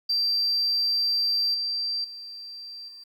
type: tone with level steps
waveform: sine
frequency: 4699 Hz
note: D8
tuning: in tune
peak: -20 / -25 / -37 / -42 dBFS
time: 0.09-3.04 s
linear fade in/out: 10 ms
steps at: 1.54 / 2.04 / 2.88 s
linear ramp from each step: 5 ms
effects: tanh soft clip ceiling -18 dBFS + 10-bit